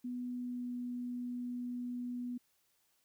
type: tone with pitch glide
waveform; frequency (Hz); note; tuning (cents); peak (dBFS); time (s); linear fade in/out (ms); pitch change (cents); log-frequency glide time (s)
sine; 246.9 to 245.2; B3 to B3; 0 to -12; -37; 0.04-2.38; 10; -12; 0.34-0.75
effects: white hiss -75 dBFS RMS until 3.04 s